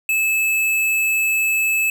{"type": "tone with hard clipping", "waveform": "sine", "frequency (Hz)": 2608, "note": "E7", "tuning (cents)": -19, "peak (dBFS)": -17, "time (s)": [0.09, 1.9], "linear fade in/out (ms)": 2, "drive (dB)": 17, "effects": []}